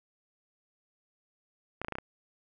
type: clicks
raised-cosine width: 0.5 ms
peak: -20 dBFS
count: 6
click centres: 1.816 / 1.847 / 1.884 / 1.923 / 1.954 / 1.985 s
effects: none